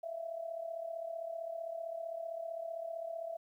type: tone with amplitude modulation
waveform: sine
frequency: 664 Hz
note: E5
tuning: 12 cents sharp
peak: -35 dBFS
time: 0.03-3.37 s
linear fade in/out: 10 ms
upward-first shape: sine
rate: 35.5 Hz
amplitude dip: 70%
effects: 12-bit